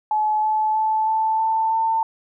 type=tone with pitch steps; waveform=sine; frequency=856 / 863.9 / 872 / 880.1 / 888.2 / 896.5 Hz; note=A5 / A5 / A5 / A5 / A5 / A5; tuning=-48 / -32 / -16 / 0 / +16 / +32 cents; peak=-17 dBFS; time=0.11-2.03 s; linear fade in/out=2 ms; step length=320 ms; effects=none